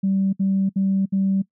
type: tone bursts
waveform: sine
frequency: 193.6 Hz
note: G3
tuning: 21 cents flat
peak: -16 dBFS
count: 4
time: 0.03-1.422 s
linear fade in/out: 10 ms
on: 300 ms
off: 64 ms
effects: noise-tail reverb RT60 0.1 s tail -22 dB re dry + tanh soft clip ceiling -12 dBFS